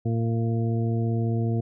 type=harmonic tone; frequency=114.8 Hz; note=A#2; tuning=26 cents flat; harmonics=1 / 2 / 3 / 4 / 6; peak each=-23 / -29 / -33 / -35 / -39 dBFS; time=0.05-1.61 s; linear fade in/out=10 ms; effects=none